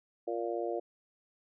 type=harmonic tone; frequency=116.54 Hz; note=A#2; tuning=in tune; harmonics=3 / 4 / 5 / 6; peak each=-36 / -37 / -38 / -39 dBFS; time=0.27-0.8 s; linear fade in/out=10 ms; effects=none